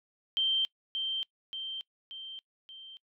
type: tone with echo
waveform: sine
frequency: 3136 Hz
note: G7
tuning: in tune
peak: -25 dBFS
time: 0.37-0.65 s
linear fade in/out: 0 ms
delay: 580 ms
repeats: 4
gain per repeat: -5 dB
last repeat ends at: 2.97 s
effects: noise-tail reverb RT60 0.1 s tail -23 dB re dry